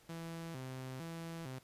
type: tone with vibrato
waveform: sawtooth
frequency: 146.83 Hz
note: D3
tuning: in tune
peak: -39 dBFS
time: 0.09-1.59 s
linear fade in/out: 5 ms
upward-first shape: square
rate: 1.1 Hz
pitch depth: 210 cents each way
effects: pink hiss -65 dBFS RMS until 1.63 s + resampled to 32000 Hz